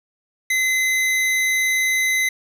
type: tone pair together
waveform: square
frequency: 2050 / 3897 Hz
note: C7 / B7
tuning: -36 / -24 cents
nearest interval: major seventh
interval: 1112 cents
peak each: -18 / -28 dBFS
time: 0.5-2.29 s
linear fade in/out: 5 ms
effects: resampled to 32000 Hz + 8-bit